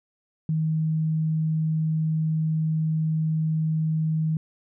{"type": "tone", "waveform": "sine", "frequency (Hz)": 158, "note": "D#3", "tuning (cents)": 27, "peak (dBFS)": -21, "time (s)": [0.49, 4.37], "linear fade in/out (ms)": 2, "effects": []}